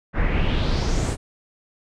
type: noise with low-pass filter sweep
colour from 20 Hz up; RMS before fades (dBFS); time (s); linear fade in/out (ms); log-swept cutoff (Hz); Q
brown; -21; 0.13-1.17; 50; 1700 to 9200; 3.3
effects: none